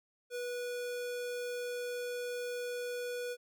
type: tone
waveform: square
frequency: 488.6 Hz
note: B4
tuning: 19 cents flat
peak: -37 dBFS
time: 0.3-3.37 s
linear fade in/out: 50 ms
effects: none